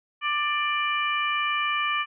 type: harmonic tone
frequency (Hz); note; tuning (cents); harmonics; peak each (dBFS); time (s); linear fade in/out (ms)
591; D5; +11; 2 / 3 / 4 / 5; -26 / -31 / -28 / -32; 0.21-2.06; 50
effects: none